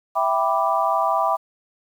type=chord; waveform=sine; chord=E minor seventh; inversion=none; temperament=equal; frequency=659.3 / 784 / 987.8 / 1174.7 Hz; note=E5 / G5 / B5 / D6; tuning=0 / 0 / 0 / 0 cents; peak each=-23 dBFS; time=0.15-1.37 s; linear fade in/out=20 ms; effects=8-bit